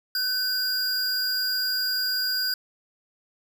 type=tone pair together; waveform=square; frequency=1519 / 4829 Hz; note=F#6 / D8; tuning=+45 / +47 cents; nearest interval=octave + minor sixth; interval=2002 cents; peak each=-31 / -25 dBFS; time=0.15-2.54 s; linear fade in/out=2 ms; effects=none